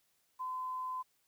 sine tone with quantisation, 1022 Hz, C6, 41 cents flat, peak -36 dBFS, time 0.39-1.03 s, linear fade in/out 20 ms, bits 11, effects white hiss -75 dBFS RMS until 1.27 s

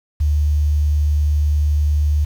sine tone with quantisation, 74.3 Hz, D2, 21 cents sharp, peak -13 dBFS, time 0.2-2.25 s, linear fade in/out 10 ms, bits 7, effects none

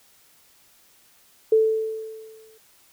sine tone with exponential decay, 440.5 Hz, A4, 2 cents sharp, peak -12 dBFS, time 1.52-2.58 s, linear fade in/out 5 ms, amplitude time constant 230 ms, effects white hiss -57 dBFS RMS until 2.92 s

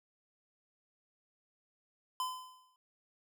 square tone with exponential decay, 1019 Hz, C6, 46 cents flat, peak -32 dBFS, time 2.2-2.76 s, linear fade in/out 1 ms, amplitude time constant 120 ms, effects none

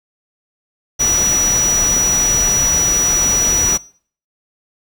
sine tone in noise, 5850 Hz, F#8, 21 cents flat, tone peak -12 dBFS, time 0.99-3.78 s, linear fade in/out 20 ms, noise pink, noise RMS -22 dBFS, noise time 0.99-3.78 s, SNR +7 dB, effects noise-tail reverb RT60 0.5 s tail -23 dB re dry

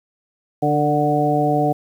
harmonic tone with a mistuned harmonic, 147.8 Hz, D3, 11 cents sharp, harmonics 1 / 2 / 3 / 4 / 5, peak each -22 / -21 / -23 / -23 / -19 dBFS, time 0.62-1.73 s, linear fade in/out 10 ms, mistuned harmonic 3, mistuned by +21 cents, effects 8-bit

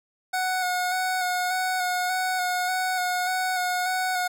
25% pulse tone with vibrato, 733 Hz, F#5, 16 cents flat, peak -20 dBFS, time 0.33-4.28 s, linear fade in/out 10 ms, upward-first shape square, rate 1.7 Hz, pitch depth 21 cents each way, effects none

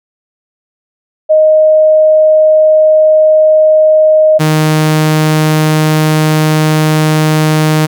sine / sawtooth tone pair in turn, 622.3 / 155.16 Hz, D#5 / D#3, 0 / -4 cents, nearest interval 2 octaves, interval 2404 cents, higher first, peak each -3 dBFS, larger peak neither, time 1.29-4.39 / 4.39-7.87 s, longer second, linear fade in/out 20 ms, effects none

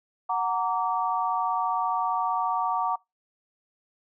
sine chord, Gb augmented, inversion none, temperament just, 740 / 925 / 1156.2 Hz, Gb5 / Bb5 / D6, 0 / -14 / -27 cents, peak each -28 dBFS, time 0.29-2.96 s, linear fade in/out 10 ms, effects noise-tail reverb RT60 0.2 s tail -24 dB re dry

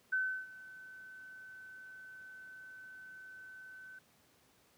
sine tone with ADSR envelope, 1522 Hz, F#6, 48 cents sharp, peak -29 dBFS, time 0.12-3.99 s, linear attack 12 ms, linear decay 330 ms, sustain -20 dB, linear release 6 ms, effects pink hiss -68 dBFS RMS until 4.77 s + high-pass 100 Hz 12 dB/octave

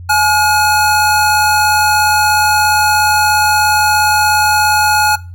square tone pair together, 848.4 / 1433 Hz, G#5 / F6, +37 / +44 cents, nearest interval major sixth, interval 907 cents, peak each -12 dBFS, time 0.09-5.16 s, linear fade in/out 10 ms, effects noise-tail reverb RT60 0.3 s tail -20 dB re dry + added 88 Hz sine -27 dBFS peak until 5.34 s

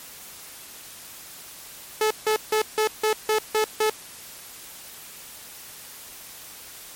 sawtooth tone bursts, 432.2 Hz, A4, 31 cents flat, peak -15 dBFS, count 8, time 2.01-3.898 s, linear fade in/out 2 ms, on 96 ms, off 160 ms, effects white hiss -42 dBFS RMS until 6.95 s + MP3 64 kbps

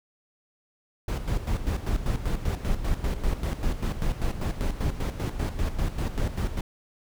brown noise with tremolo, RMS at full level -25 dBFS, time 1.08-6.61 s, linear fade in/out 5 ms, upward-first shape square, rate 5.1 Hz, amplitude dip 65%, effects none

